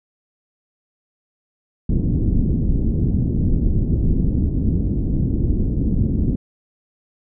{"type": "low-pass noise", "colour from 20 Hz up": "pink", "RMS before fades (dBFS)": -18, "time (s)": [1.89, 6.36], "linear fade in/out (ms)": 5, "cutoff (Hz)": 290, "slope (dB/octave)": 24, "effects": []}